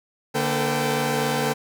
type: tone cluster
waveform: sawtooth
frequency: 146.6 / 233.8 / 443.3 / 507 / 779 Hz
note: D3 / A#3 / A4 / B4 / G5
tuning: -3 / +5 / +13 / +45 / -11 cents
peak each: -24 dBFS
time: 0.34-1.54 s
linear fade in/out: 20 ms
effects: none